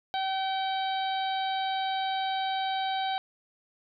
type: harmonic tone with a mistuned harmonic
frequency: 767 Hz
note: G5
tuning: 38 cents flat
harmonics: 1 / 2 / 3 / 4 / 5 / 6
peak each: -28 / -39 / -42 / -39 / -38 / -48 dBFS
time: 0.14-3.18 s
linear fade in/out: 0 ms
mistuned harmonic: 4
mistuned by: +29 cents
effects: none